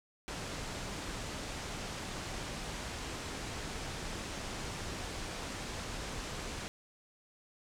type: low-pass noise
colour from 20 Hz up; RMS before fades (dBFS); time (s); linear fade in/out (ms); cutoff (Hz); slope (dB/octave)
pink; -41; 0.28-6.68; 0; 8400; 24
effects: none